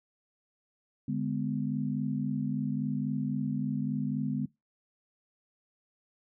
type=chord; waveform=sine; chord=G# diminished; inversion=second; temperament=equal with one note detuned; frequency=146.83 / 207.7 / 251.4 Hz; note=D3 / G#3 / B3; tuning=0 / 0 / +31 cents; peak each=-33 dBFS; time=1.08-4.46 s; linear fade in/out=5 ms; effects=noise-tail reverb RT60 0.2 s tail -22 dB re dry